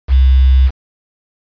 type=tone with quantisation; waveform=sine; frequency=65.41 Hz; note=C2; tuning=in tune; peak=-5 dBFS; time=0.08-0.71 s; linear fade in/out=50 ms; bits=5; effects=resampled to 11025 Hz